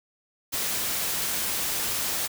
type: noise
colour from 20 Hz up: white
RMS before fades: -28 dBFS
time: 0.52-2.28 s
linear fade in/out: 20 ms
effects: none